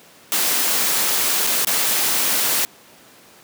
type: noise with dropouts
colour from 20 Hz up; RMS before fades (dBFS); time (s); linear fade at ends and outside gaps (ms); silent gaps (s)
white; -19; 0.32-2.65; 0; 1.467-1.472 / 1.648-1.671
effects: pink hiss -47 dBFS RMS until 3.43 s + high-pass 200 Hz 12 dB/octave